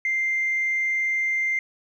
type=tone; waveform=sine; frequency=2093 Hz; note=C7; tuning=in tune; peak=-20 dBFS; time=0.05-1.59 s; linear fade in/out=2 ms; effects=tanh soft clip ceiling -17 dBFS + 10-bit